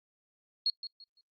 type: tone with echo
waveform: sine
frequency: 4305 Hz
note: C8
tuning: 49 cents sharp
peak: -25 dBFS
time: 0.66-0.7 s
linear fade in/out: 2 ms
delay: 170 ms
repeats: 3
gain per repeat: -12 dB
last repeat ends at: 1.21 s
effects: noise-tail reverb RT60 0.1 s tail -22 dB re dry + Opus 48 kbps